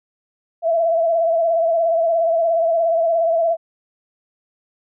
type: tone with vibrato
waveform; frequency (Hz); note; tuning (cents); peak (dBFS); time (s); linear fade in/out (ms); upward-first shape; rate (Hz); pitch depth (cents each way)
sine; 665; E5; +15; -14; 0.62-3.57; 50; sine; 17; 50
effects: none